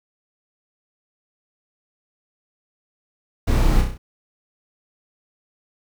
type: noise with echo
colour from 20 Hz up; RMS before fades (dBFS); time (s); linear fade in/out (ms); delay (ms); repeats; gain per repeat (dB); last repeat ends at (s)
brown; -18; 3.47-3.82; 10; 32; 5; -4; 3.98
effects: none